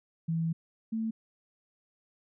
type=tone pair in turn; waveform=sine; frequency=164 / 223 Hz; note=E3 / A3; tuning=-9 / +23 cents; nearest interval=perfect fourth; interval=532 cents; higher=second; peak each=-27 / -29 dBFS; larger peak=first; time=0.28-0.53 / 0.92-1.11 s; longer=first; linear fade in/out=10 ms; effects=none